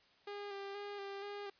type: tone with vibrato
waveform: sawtooth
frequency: 401.9 Hz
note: G4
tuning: 43 cents sharp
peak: -39 dBFS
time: 0.27-1.5 s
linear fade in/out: 5 ms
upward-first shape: square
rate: 2.1 Hz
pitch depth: 24 cents each way
effects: white hiss -68 dBFS RMS until 1.59 s + resampled to 11025 Hz